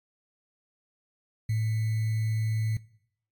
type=tone with sample-and-hold; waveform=sine; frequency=110 Hz; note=A2; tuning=in tune; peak=-24 dBFS; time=1.49-2.77 s; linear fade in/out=5 ms; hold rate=2100 Hz; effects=noise-tail reverb RT60 0.7 s tail -21 dB re dry + AAC 64 kbps